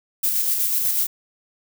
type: noise with tremolo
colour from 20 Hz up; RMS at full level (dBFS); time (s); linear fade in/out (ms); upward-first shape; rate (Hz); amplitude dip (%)
violet; -20; 0.23-1.07; 10; square; 8.1; 30
effects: none